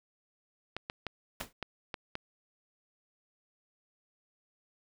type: clicks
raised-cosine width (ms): 0.3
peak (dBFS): -20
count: 7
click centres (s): 0.766 / 0.899 / 1.067 / 1.411 / 1.627 / 1.942 / 2.154
type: noise with exponential decay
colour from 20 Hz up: pink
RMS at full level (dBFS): -35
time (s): 1.4-1.53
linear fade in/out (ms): 5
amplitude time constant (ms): 27
effects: none